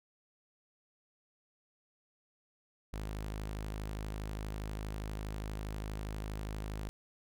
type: tone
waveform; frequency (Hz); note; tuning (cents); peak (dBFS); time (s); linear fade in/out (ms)
sawtooth; 52.4; G#1; +16; -34; 2.93-6.89; 0
effects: none